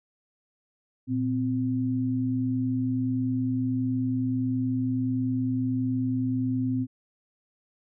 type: tone pair together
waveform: sine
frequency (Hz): 116.5 / 258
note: A#2 / C4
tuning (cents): -1 / -24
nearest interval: octave + major second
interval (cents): 1377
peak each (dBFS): -29 / -25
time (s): 1.07-6.87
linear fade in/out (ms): 50
effects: none